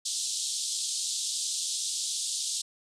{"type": "band-pass noise", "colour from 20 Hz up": "white", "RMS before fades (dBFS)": -32, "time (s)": [0.05, 2.62], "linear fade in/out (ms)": 10, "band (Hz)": [3400, 9000], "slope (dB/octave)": 48, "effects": []}